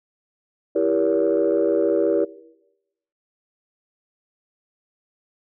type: chord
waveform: sine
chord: E diminished seventh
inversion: none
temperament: just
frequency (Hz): 329.6 / 395.6 / 474.7 / 569.6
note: E4 / G4 / Bb4 / Db5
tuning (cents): 0 / +16 / +31 / +47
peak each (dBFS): -22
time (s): 0.75-2.25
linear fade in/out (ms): 10
effects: noise-tail reverb RT60 0.9 s tail -19 dB re dry + tanh soft clip ceiling -10 dBFS